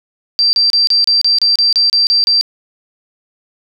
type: tone bursts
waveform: sine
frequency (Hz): 4699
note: D8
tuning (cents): 0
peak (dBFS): -8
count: 12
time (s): 0.39-2.411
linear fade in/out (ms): 0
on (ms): 140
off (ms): 31
effects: none